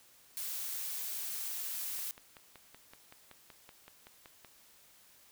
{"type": "noise", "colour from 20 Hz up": "blue", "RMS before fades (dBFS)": -39, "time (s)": [0.37, 2.11], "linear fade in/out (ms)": 0}
{"type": "click train", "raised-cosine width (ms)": 0.3, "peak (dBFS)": -35, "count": 14, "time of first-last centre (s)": [1.99, 4.447], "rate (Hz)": 5.29}
{"effects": ["white hiss -62 dBFS RMS until 5.31 s"]}